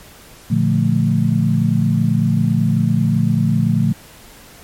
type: chord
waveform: sine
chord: Bb major seventh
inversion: none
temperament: equal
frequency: 116.54 / 146.83 / 174.61 / 220 Hz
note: Bb2 / D3 / F3 / A3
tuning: 0 / 0 / 0 / 0 cents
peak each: -18 dBFS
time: 0.5-3.93 s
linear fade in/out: 10 ms
effects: pink hiss -42 dBFS RMS until 4.63 s + MP3 64 kbps